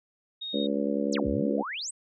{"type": "tone", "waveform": "sine", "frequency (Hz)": 3727, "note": "A#7", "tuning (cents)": -1, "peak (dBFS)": -33, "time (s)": [0.41, 0.67], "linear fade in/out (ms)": 10}
{"type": "harmonic tone", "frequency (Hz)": 70.4, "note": "C#2", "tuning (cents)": 27, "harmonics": [3, 4, 5, 6, 7, 8], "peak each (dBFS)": [-30, -30, -35, -38, -32, -34], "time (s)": [0.53, 1.63], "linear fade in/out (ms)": 20}
{"type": "exponential two-way sweep", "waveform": "sine", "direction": "down then up", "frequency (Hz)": [8870, 55.5, 8870], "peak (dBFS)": -32, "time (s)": [1.12, 1.91], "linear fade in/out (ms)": 10, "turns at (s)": 1.28}
{"effects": []}